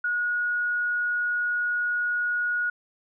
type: tone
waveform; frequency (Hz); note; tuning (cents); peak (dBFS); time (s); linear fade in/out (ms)
sine; 1450; F#6; -35; -23; 0.04-2.7; 5
effects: none